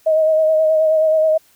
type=tone with vibrato; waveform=sine; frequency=630 Hz; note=D#5; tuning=21 cents sharp; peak=-11 dBFS; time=0.06-1.38 s; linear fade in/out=10 ms; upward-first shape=sine; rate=9.4 Hz; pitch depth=27 cents each way; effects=white hiss -54 dBFS RMS until 1.55 s